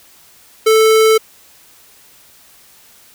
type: tone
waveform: square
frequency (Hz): 440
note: A4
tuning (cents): 0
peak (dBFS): -8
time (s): 0.66-1.18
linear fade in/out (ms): 10
effects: white hiss -46 dBFS RMS until 3.14 s